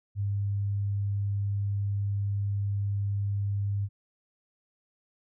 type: tone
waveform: sine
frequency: 100.6 Hz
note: G2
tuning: 45 cents sharp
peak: -26 dBFS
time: 0.15-3.89 s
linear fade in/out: 50 ms
effects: none